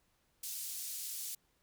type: band-pass noise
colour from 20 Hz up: white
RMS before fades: -42 dBFS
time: 0.43-1.35 s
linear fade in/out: 5 ms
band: 5100 to 15000 Hz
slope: 12 dB/octave
effects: pink hiss -75 dBFS RMS until 1.62 s